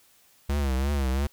square tone with vibrato, 68.4 Hz, C#2, 23 cents flat, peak -24 dBFS, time 0.49-1.27 s, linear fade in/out 5 ms, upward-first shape triangle, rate 2.9 Hz, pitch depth 130 cents each way, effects white hiss -60 dBFS RMS until 1.32 s

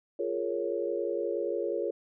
sine chord, Bb minor seventh, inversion second, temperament equal, 349.2 / 415.3 / 466.2 / 554.4 Hz, F4 / Ab4 / Bb4 / Db5, 0 / 0 / 0 / 0 cents, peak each -34 dBFS, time 0.19-1.91 s, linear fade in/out 5 ms, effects none

